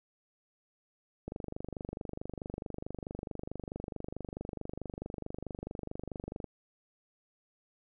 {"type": "click train", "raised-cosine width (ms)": 2, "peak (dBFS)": -25, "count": 128, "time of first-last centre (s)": [1.28, 6.443], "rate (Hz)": 24.6, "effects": []}